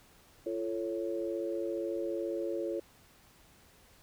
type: chord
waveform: sine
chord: F augmented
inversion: none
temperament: equal with one note detuned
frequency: 342.2 / 440 / 554.4 Hz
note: F4 / A4 / C#5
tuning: -35 / 0 / 0 cents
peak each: -35 / -38 / -37 dBFS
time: 0.46-2.8 s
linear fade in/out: 5 ms
effects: pink hiss -61 dBFS RMS until 4.02 s